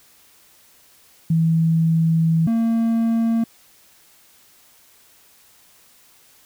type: tone pair in turn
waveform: sine / triangle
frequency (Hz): 163.1 / 228.3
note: E3 / A#3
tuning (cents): -18 / -36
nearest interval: tritone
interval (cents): 582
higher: second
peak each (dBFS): -14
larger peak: neither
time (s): 1.3-2.47 / 2.47-3.44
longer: first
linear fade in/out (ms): 5
effects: white hiss -53 dBFS RMS until 6.45 s